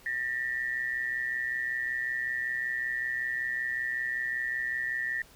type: tone pair together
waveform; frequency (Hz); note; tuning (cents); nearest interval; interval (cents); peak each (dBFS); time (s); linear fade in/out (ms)
sine; 1793 / 1918.3; A6 / A#6; +32 / +49; minor second; 117; -31 / -33; 0.06-5.22; 2
effects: pink hiss -56 dBFS RMS until 5.35 s